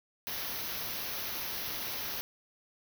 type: band-stop noise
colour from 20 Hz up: white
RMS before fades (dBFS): -37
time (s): 0.27-2.21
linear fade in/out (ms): 0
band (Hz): 6200 to 11000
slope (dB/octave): 96
effects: none